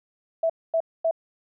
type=tone bursts; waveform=sine; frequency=656 Hz; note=E5; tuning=9 cents flat; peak=-19 dBFS; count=3; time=0.43-1.111 s; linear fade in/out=5 ms; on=67 ms; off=240 ms; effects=none